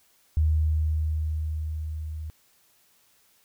sine tone with level ramp, 77.78 Hz, D#2, in tune, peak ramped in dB -18 to -32 dBFS, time 0.37-2.3 s, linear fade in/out 0 ms, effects white hiss -63 dBFS RMS until 3.44 s

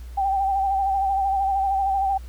sine tone with vibrato, 781 Hz, G5, 7 cents flat, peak -19 dBFS, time 0.17-2.18 s, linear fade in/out 10 ms, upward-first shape sine, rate 13 Hz, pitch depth 40 cents each way, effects added 60 Hz sine -34 dBFS peak until 2.28 s + pink hiss -53 dBFS RMS until 2.28 s

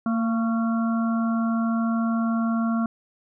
harmonic tone with a mistuned harmonic, 228.3 Hz, A#3, 36 cents flat, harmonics 1 / 3 / 5 / 6, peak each -21 / -33 / -34 / -34 dBFS, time 0.06-2.86 s, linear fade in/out 2 ms, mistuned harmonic 5, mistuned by -42 cents, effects none

